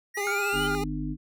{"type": "linear sweep", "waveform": "square", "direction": "up", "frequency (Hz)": [1864.7, 3081], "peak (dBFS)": -32, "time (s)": [0.14, 0.68], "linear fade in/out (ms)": 20}
{"type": "tone with vibrato", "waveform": "25% pulse", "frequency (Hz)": 405.1, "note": "G#4", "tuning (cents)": -43, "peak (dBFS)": -25, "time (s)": [0.17, 0.84], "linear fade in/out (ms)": 5, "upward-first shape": "sine", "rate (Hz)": 14, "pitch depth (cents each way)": 30}
{"type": "tone", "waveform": "triangle", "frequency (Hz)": 1406, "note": "F6", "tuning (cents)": 11, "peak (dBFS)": -26, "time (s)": [0.27, 0.75], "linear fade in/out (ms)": 0}
{"type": "harmonic tone", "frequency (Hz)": 50.5, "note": "G#1", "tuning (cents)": -48, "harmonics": [1, 3, 5, 6], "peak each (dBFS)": [-34, -34, -34, -34], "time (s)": [0.52, 1.17], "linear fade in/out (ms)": 50}
{"effects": []}